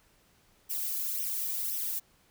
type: noise with flanger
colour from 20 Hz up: violet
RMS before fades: -33 dBFS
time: 0.69-2 s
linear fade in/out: 20 ms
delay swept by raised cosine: 0.34 to 1.74 ms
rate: 1.9 Hz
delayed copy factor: +0.75
effects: pink hiss -65 dBFS RMS until 2.3 s